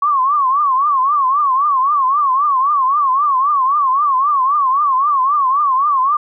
sine tone with vibrato, 1108.7 Hz, C#6, in tune, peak -11 dBFS, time 0.02-6.17 s, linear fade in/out 5 ms, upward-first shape triangle, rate 3.8 Hz, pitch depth 170 cents each way, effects none

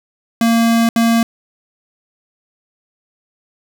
square tone bursts at uneven times, 230.1 Hz, A#3, 22 cents flat, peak -11 dBFS, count 2, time 0.41-0.89 / 0.96-1.23 s, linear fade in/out 2 ms, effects none

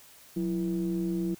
triangle ring-modulated tone, 75.5 Hz, D2, 48 cents sharp, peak -22 dBFS, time 0.36-1.35 s, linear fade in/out 10 ms, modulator 258 Hz, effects white hiss -54 dBFS RMS until 1.39 s

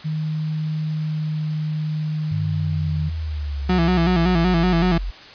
sine tone with pitch glide, 155.4 to 154.15 Hz, D#3 to D#3, -2 to -16 cents, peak -21 dBFS, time 0.04-3.1 s, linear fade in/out 20 ms, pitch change -14 cents, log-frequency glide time 0.82-1.45 s
sine exponential sweep, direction down, 103.83 to 44.38 Hz, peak -23 dBFS, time 2.31-5.11 s, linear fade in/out 10 ms
35% pulse tone with vibrato, 174.61 Hz, F3, in tune, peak -14 dBFS, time 3.69-4.98 s, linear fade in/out 5 ms, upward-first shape square, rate 5.3 Hz, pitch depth 78 cents each way
effects white hiss -41 dBFS RMS until 5.34 s + resampled to 11025 Hz

